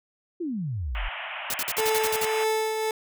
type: exponential sweep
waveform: sine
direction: down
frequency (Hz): 370 to 34.65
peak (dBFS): -27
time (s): 0.4-1.09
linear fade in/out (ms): 10
type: band-pass noise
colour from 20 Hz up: white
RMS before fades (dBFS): -35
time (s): 0.95-2.44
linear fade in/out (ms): 0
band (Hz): 590 to 3100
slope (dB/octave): 96
type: noise bursts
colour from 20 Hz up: white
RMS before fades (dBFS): -28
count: 9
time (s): 1.5-2.252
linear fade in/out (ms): 2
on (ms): 40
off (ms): 49
type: tone with tremolo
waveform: 30% pulse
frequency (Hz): 438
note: A4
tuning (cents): -8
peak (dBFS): -19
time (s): 1.78-2.91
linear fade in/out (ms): 2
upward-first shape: triangle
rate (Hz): 1.8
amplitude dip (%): 45
effects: none